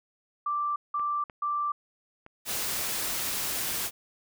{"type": "tone bursts", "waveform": "sine", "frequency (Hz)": 1174.7, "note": "D6", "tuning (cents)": 0, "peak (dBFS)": -26, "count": 3, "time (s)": [0.46, 1.72], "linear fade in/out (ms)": 5, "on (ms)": 300, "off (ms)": 180}
{"type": "clicks", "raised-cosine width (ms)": 0.5, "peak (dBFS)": [-31, -29, -32], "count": 3, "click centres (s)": [0.996, 1.298, 2.264]}
{"type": "noise", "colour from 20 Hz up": "white", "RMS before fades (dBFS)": -31, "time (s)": [2.45, 3.91], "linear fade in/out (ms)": 50}
{"effects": []}